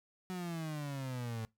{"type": "exponential sweep", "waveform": "35% pulse", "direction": "down", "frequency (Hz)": [186, 110], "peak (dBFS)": -36, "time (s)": [0.3, 1.45], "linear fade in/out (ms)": 0, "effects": ["noise-tail reverb RT60 0.2 s tail -23 dB re dry"]}